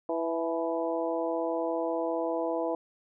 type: harmonic tone with a mistuned harmonic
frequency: 165.1 Hz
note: E3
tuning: 3 cents sharp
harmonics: 2 / 3 / 4 / 5 / 6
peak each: -33 / -32 / -32 / -38 / -39 dBFS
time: 0.09-2.75 s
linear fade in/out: 2 ms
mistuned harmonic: 5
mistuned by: +47 cents
effects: none